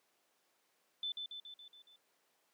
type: tone with echo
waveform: sine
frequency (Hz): 3520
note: A7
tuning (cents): 0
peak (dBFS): -36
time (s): 1.03-1.12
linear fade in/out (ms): 2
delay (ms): 140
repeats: 6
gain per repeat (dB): -4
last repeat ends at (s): 1.96
effects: pink hiss -75 dBFS RMS until 2.53 s + high-pass 400 Hz 12 dB/octave